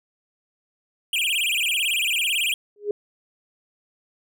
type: tone with vibrato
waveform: square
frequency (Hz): 2780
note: F7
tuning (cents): -9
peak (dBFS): -21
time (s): 1.13-2.54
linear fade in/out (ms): 2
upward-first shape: sine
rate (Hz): 18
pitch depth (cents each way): 290
type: tone with exponential growth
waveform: sine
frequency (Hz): 413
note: G#4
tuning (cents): -10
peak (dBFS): -17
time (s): 2.76-2.91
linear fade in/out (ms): 2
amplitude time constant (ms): 31
effects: none